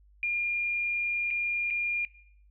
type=tone with dropouts; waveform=sine; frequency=2410 Hz; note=D7; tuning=44 cents sharp; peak=-26 dBFS; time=0.23-2.05 s; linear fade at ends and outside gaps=1 ms; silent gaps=1.305-1.309 / 1.703-1.707 s; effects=noise-tail reverb RT60 0.7 s tail -20 dB re dry + added 50 Hz sine -56 dBFS peak until 2.5 s